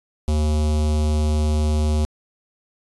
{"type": "tone with notch filter", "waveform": "square", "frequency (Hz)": 76, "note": "D#2", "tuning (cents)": -40, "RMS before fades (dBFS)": -19, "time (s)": [0.28, 2.05], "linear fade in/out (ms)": 0, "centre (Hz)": 1700, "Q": 0.67, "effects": ["resampled to 24000 Hz"]}